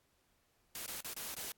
white noise with dropouts, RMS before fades -43 dBFS, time 0.75-1.52 s, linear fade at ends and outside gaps 2 ms, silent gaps 0.863-0.878 / 1.007-1.045 / 1.135-1.164 / 1.345-1.365 s, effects pink hiss -75 dBFS RMS until 1.57 s + AAC 64 kbps

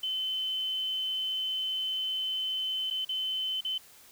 sine tone with dropouts, 3055 Hz, G7, 45 cents flat, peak -29 dBFS, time 0.03-3.78 s, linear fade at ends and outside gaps 5 ms, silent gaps 2.902-2.908 / 3.049-3.09 / 3.608-3.648 s, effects white hiss -55 dBFS RMS until 4.11 s

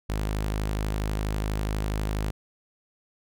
sawtooth tone, 52.2 Hz, G#1, 10 cents sharp, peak -22 dBFS, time 0.09-2.31 s, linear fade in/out 10 ms, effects none

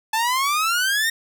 sawtooth exponential sweep, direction up, 868 to 1864.7 Hz, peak -15 dBFS, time 0.13-1.1 s, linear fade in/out 5 ms, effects none

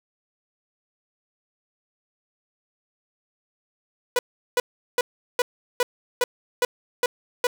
sawtooth tone bursts, 491.2 Hz, B4, 9 cents flat, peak -14 dBFS, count 9, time 4.16-7.47 s, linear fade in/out 2 ms, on 30 ms, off 380 ms, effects none

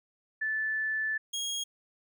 sine / 25% pulse tone pair in turn, 1749 / 3279 Hz, A6 / G#7, -11 / -23 cents, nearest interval major seventh, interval 1088 cents, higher second, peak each -28 dBFS, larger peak neither, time 0.41-1.18 / 1.33-1.64 s, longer first, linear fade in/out 10 ms, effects none

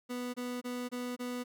30% pulse tone bursts, 246.7 Hz, B3, 2 cents flat, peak -33 dBFS, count 5, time 0.09-1.44 s, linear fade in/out 20 ms, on 250 ms, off 25 ms, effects none

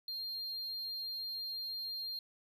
triangle tone, 4202 Hz, C8, 7 cents sharp, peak -37 dBFS, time 0.08-2.19 s, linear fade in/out 2 ms, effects none

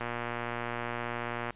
click train, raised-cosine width 0.5 ms, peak -19 dBFS, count 179, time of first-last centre 0.01-1.506 s, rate 119 Hz, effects pink hiss -61 dBFS RMS until 1.55 s + resampled to 8000 Hz

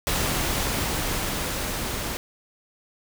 pink noise with level ramp, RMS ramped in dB -24 to -30 dBFS, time 0.07-2.17 s, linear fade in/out 0 ms, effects none

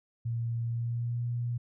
sine tone with pitch glide, 116.54 to 119.89 Hz, A#2 to A#2, 0 to +49 cents, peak -29 dBFS, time 0.25-1.58 s, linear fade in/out 10 ms, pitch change +49 cents, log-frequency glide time 0.65-1.24 s, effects none

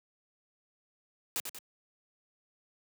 white noise with echo, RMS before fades -33 dBFS, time 1.36-1.4 s, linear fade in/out 0 ms, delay 93 ms, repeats 2, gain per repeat -6 dB, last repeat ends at 1.586 s, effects high-pass 150 Hz 12 dB/octave

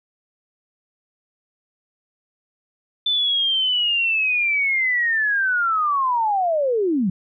sine linear sweep, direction down, 3541 to 170 Hz, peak -17 dBFS, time 3.06-7.1 s, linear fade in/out 5 ms, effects none

